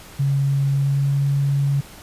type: tone with pitch glide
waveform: sine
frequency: 138.59 to 140.12 Hz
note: C#3 to C#3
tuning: 0 to +19 cents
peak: -16 dBFS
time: 0.19-1.81 s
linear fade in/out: 10 ms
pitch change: +19 cents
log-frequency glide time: 0.69-1.25 s
effects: pink hiss -42 dBFS RMS until 2.02 s + resampled to 32000 Hz